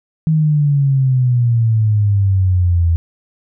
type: exponential sweep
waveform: sine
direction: down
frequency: 160 to 82.4 Hz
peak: -10 dBFS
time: 0.27-2.96 s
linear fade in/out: 0 ms
effects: none